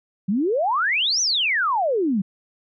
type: exponential two-way sweep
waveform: sine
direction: up then down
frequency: 179.9 to 6220 to 179.9 Hz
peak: -18 dBFS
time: 0.28-2.22 s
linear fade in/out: 10 ms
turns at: 1.21 s
effects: none